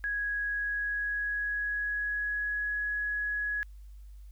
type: tone with pitch glide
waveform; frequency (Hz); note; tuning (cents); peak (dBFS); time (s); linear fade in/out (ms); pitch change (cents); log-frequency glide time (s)
sine; 1661.2 to 1678.6; G#6 to G#6; 0 to +18; -29; 0.04-3.63; 0; +18; 0.5-2.73
effects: added 50 Hz sine -45 dBFS peak until 4.31 s + white hiss -71 dBFS RMS until 4.31 s